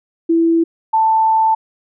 sine tone pair in turn, 331.5 / 885 Hz, E4 / A5, +10 / +10 cents, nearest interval octave + perfect fourth, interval 1700 cents, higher second, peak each -10 dBFS, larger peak neither, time 0.29-0.64 / 0.93-1.55 s, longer second, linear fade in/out 10 ms, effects none

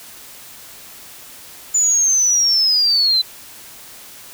sine linear sweep, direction down, 7040 to 3998 Hz, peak -12 dBFS, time 1.74-3.22 s, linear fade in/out 10 ms, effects white hiss -39 dBFS RMS until 4.33 s

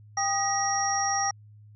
sine tone cluster, 794 / 1236 / 1912 / 5650 Hz, G5 / D#6 / A#6 / F8, +22 / -12 / +43 / +19 cents, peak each -27 / -32 / -33 / -28 dBFS, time 0.17-1.31 s, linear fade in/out 5 ms, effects added 105 Hz sine -48 dBFS peak until 1.75 s

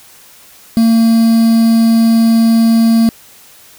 triangle tone with quantisation, 227.4 Hz, A#3, 43 cents flat, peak -4 dBFS, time 0.77-3.09 s, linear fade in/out 0 ms, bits 4, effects white hiss -41 dBFS RMS until 3.78 s

